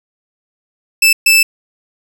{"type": "tone bursts at uneven times", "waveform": "sawtooth", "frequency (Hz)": 2637, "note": "E7", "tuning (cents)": 0, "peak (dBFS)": -3, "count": 2, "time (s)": [[1.02, 1.13], [1.26, 1.43]], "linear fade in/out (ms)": 5, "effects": []}